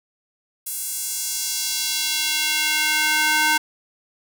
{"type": "tone with high-pass filter sweep", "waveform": "square", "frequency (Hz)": 306.5, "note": "D#4", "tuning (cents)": -26, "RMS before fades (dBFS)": -22, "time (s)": [0.66, 3.58], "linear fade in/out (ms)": 10, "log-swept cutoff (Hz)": [10000, 1200], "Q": 1.2, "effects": []}